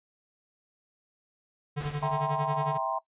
square tone with tremolo, 146.83 Hz, D3, in tune, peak -28 dBFS, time 1.76-2.78 s, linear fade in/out 20 ms, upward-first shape sine, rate 11 Hz, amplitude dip 80%
pink noise with exponential decay, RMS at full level -38 dBFS, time 1.8-2.72 s, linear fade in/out 5 ms, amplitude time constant 200 ms
sine chord, C dominant seventh, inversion first, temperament just, 654.1 / 784.9 / 941.9 / 1046.5 Hz, E5 / G5 / Bb5 / C6, -14 / +2 / +18 / 0 cents, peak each -33 dBFS, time 2.02-2.99 s, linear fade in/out 10 ms
effects noise-tail reverb RT60 0.1 s tail -19 dB re dry + resampled to 8000 Hz

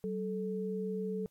sine tone pair together, 190.15 / 436.1 Hz, F#3 / A4, +48 / -15 cents, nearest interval octave + major second, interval 1437 cents, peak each -36 / -36 dBFS, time 0.04-1.26 s, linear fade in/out 0 ms, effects white hiss -75 dBFS RMS until 1.3 s + AAC 64 kbps

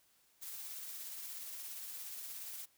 blue noise with tremolo, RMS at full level -45 dBFS, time 0.41-2.66 s, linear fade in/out 20 ms, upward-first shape sine, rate 17 Hz, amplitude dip 25%, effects white hiss -71 dBFS RMS until 2.77 s

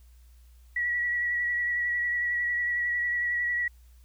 sine tone with vibrato, 1932 Hz, B6, 39 cents flat, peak -25 dBFS, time 0.76-3.68 s, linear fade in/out 5 ms, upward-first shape sine, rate 11 Hz, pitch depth 21 cents each way, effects added 60 Hz sine -51 dBFS peak until 4.04 s + white hiss -67 dBFS RMS until 4.04 s

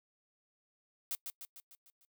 blue noise with echo, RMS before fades -37 dBFS, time 1.11-1.15 s, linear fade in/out 0 ms, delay 150 ms, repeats 6, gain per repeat -5 dB, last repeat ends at 2.05 s, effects noise-tail reverb RT60 0.1 s tail -24 dB re dry

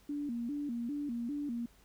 sine tone with vibrato, 261.6 Hz, C4, in tune, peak -34 dBFS, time 0.09-1.66 s, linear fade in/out 5 ms, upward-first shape square, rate 2.5 Hz, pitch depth 180 cents each way, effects added 50 Hz sine -65 dBFS peak until 1.84 s + pink hiss -65 dBFS RMS until 1.84 s

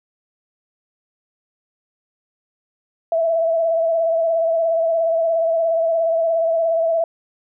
sine tone with vibrato, 659.3 Hz, E5, in tune, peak -15 dBFS, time 3.12-7.04 s, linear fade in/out 2 ms, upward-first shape sine, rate 17 Hz, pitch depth 36 cents each way, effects none

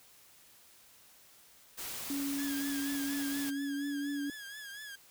white noise, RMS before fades -41 dBFS, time 1.77-3.51 s, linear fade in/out 20 ms
sine tone with pitch glide, 280 to 285.2 Hz, C#4 to C#4, +18 to +49 cents, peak -33 dBFS, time 2.1-4.3 s, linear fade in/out 2 ms, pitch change +31 cents, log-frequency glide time 3.62-3.88 s
sawtooth tone with vibrato, 1661.2 Hz, G#6, in tune, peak -40 dBFS, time 2.38-4.96 s, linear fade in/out 10 ms, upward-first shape triangle, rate 4.2 Hz, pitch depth 86 cents each way
effects white hiss -60 dBFS RMS until 5.1 s

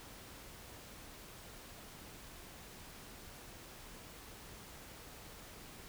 silence, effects pink hiss -53 dBFS RMS until 5.88 s

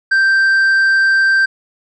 sine tone with tanh clipping, 1568 Hz, G6, in tune, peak -10 dBFS, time 0.11-1.46 s, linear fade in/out 10 ms, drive 4 dB, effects none

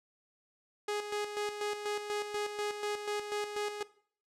sawtooth tone with tremolo, 415.8 Hz, G#4, 2 cents sharp, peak -28 dBFS, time 0.88-3.83 s, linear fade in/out 5 ms, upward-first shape square, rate 4.1 Hz, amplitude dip 55%, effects noise-tail reverb RT60 0.5 s tail -18 dB re dry + low-pass 9000 Hz 12 dB/octave

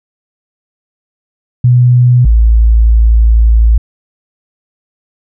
sine tone pair in turn, 123.47 / 55.93 Hz, B2 / A1, 0 / +29 cents, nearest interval octave + major second, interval 1371 cents, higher first, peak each -3 dBFS, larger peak neither, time 1.64-2.25 / 2.25-3.78 s, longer second, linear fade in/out 5 ms, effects none

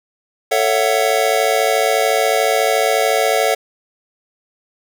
square chord, F# minor seventh, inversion first, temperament just, 444 / 555 / 666 / 740 Hz, A4 / C#5 / E5 / F#5, +16 / +2 / +18 / 0 cents, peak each -20 dBFS, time 0.51-3.55 s, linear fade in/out 10 ms, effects none

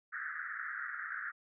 pink band-pass noise, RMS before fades -41 dBFS, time 0.12-1.32 s, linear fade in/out 20 ms, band 1300 to 1900 Hz, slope 96 dB/octave, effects none

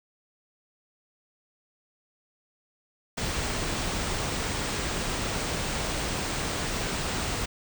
pink band-stop noise, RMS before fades -30 dBFS, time 3.17-7.46 s, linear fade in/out 10 ms, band 9500 to 16000 Hz, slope 96 dB/octave, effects none

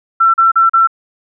sine tone bursts, 1345 Hz, E6, 34 cents sharp, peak -6 dBFS, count 4, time 0.2-0.874 s, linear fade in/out 10 ms, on 140 ms, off 38 ms, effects none

